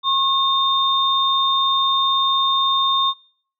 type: tone pair together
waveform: sine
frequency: 1082 / 3639 Hz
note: C#6 / A#7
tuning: -42 / -42 cents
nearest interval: octave + major sixth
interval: 2100 cents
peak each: -18 dBFS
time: 0.03-3.14 s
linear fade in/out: 50 ms
effects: noise-tail reverb RT60 0.6 s tail -24 dB re dry